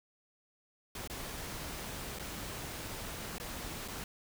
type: noise with dropouts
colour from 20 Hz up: pink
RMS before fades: -42 dBFS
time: 0.95-4.04 s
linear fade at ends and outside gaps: 2 ms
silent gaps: 1.075-1.098 / 2.188-2.195 / 3.383-3.399 / 3.879-3.883 s
effects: none